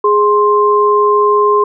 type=tone pair together; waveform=sine; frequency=415.3 / 1051 Hz; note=G#4 / C6; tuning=0 / +7 cents; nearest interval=octave + major third; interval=1607 cents; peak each=-10 dBFS; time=0.04-1.64 s; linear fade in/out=5 ms; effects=none